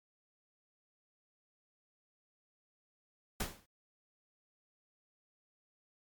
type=noise with exponential decay; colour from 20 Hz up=pink; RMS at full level=-33 dBFS; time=3.4-3.66 s; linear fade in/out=5 ms; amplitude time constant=56 ms; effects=MP3 96 kbps